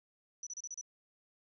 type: tone bursts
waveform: sine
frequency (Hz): 5930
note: F#8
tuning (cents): +3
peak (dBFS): -40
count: 6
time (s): 0.43-0.812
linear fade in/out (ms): 2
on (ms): 37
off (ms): 32
effects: none